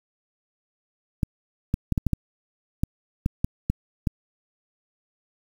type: clicks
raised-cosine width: 5 ms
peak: -9 dBFS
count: 11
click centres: 1.232 / 1.741 / 1.923 / 1.978 / 2.067 / 2.133 / 2.835 / 3.261 / 3.445 / 3.7 / 4.072 s
effects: 7-bit